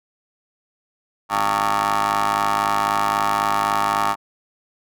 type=ring-modulated tone; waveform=20% pulse; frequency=103.83 Hz; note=G#2; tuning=in tune; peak=-10 dBFS; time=1.29-4.16 s; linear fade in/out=50 ms; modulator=1010 Hz; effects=none